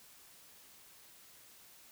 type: silence
effects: white hiss -59 dBFS RMS until 1.91 s